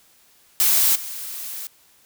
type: noise with level steps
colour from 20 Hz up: blue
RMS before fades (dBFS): -17 / -32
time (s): 0.6-1.67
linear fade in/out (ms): 0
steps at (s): 0.95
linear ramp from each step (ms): 10
effects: white hiss -56 dBFS RMS until 2.05 s